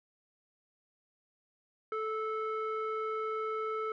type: tone with low-pass filter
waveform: square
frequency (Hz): 437.2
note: A4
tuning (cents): -11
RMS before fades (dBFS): -35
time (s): 1.92-3.92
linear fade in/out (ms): 2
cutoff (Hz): 1600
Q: 9.4
effects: none